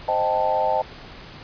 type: chord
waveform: sine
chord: A half-diminished seventh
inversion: first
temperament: equal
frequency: 523.3 / 622.3 / 784 / 880 Hz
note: C5 / Eb5 / G5 / A5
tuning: 0 / 0 / 0 / 0 cents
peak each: -26 / -24 / -24 / -23 dBFS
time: 0.08-0.82 s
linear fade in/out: 5 ms
effects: pink hiss -41 dBFS RMS until 1.43 s + resampled to 11025 Hz